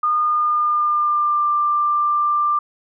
sine tone with pitch glide, 1220 to 1186 Hz, D#6 to D6, -34 to +17 cents, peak -15 dBFS, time 0.03-2.59 s, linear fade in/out 5 ms, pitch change -49 cents, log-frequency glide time 0.19-1.49 s, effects none

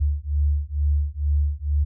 sine beating tone pair, 72 / 74.2 Hz, D2 / D2, -34 / +18 cents, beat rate 2.2 Hz, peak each -22 dBFS, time 0-1.85 s, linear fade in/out 20 ms, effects none

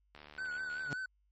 click train, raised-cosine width 0.3 ms, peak -35 dBFS, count 55, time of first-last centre 0.15-0.876 s, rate 74.4 Hz
triangle tone with vibrato, 1493 Hz, F#6, 15 cents sharp, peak -35 dBFS, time 0.38-1.06 s, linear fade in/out 5 ms, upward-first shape sine, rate 5.2 Hz, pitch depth 47 cents each way
sawtooth tone with exponential growth, 141.9 Hz, C#3, 41 cents sharp, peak -30 dBFS, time 0.84-0.93 s, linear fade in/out 0 ms, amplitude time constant 19 ms
effects added 50 Hz sine -70 dBFS peak until 1.31 s + MP3 32 kbps

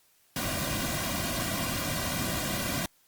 pink noise with comb filter, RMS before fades -31 dBFS, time 0.36-2.86 s, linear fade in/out 2 ms, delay 2.3 ms, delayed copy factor -0.9, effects white hiss -65 dBFS RMS until 3.07 s + Opus 48 kbps

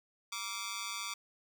10% pulse tone with amplitude modulation, 1163 Hz, D6, 17 cents flat, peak -25 dBFS, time 0.32-1.14 s, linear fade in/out 5 ms, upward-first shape sine, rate 209 Hz, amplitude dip 95%, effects none

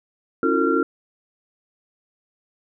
sine tone cluster, 274.3 / 328.1 / 360.5 / 452.7 / 1375 Hz, C#4 / E4 / F#4 / A4 / F6, -18 / -8 / -45 / +49 / -27 cents, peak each -23 dBFS, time 0.43-0.83 s, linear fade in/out 2 ms, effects none

